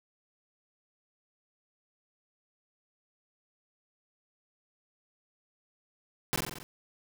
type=noise with echo; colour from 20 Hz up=pink; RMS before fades=-29 dBFS; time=6.33-6.36 s; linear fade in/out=0 ms; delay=45 ms; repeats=6; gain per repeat=-3 dB; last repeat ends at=6.63 s; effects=none